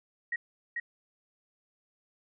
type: tone with echo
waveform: sine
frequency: 1894 Hz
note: A#6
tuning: 27 cents sharp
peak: -29 dBFS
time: 0.32-0.36 s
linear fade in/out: 5 ms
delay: 440 ms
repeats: 1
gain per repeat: -2 dB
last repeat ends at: 0.8 s
effects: none